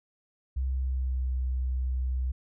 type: tone with pitch glide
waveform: sine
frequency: 65.41 to 63.73 Hz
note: C2 to C2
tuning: 0 to -45 cents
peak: -26 dBFS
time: 0.56-2.32 s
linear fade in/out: 10 ms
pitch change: -45 cents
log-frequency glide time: 0.67-1.31 s
effects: none